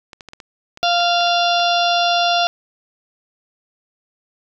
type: clicks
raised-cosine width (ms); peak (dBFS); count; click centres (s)
0.2; -19; 11; 0.132 / 0.208 / 0.287 / 0.334 / 0.402 / 0.774 / 0.83 / 1.004 / 1.208 / 1.272 / 1.598
type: harmonic tone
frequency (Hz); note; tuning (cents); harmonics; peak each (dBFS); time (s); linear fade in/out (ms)
695; F5; -9; 1 / 2 / 4 / 5 / 6 / 7 / 8; -16 / -23 / -23 / -22 / -27 / -28 / -28; 0.83-2.47; 0
effects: none